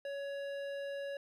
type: tone with hard clipping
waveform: triangle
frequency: 560 Hz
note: C#5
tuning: 18 cents sharp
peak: -40 dBFS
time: 0.05-1.17 s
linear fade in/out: 2 ms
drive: 16 dB
effects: none